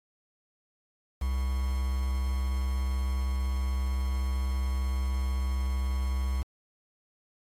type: tone with quantisation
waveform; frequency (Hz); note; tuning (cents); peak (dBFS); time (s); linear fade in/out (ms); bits
triangle; 65.41; C2; 0; -24; 1.21-6.43; 10; 7
effects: AAC 48 kbps